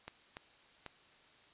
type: clicks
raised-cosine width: 0.3 ms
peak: -28 dBFS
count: 3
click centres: 0.08 / 0.369 / 0.863 s
effects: white hiss -63 dBFS RMS until 1.53 s + resampled to 8000 Hz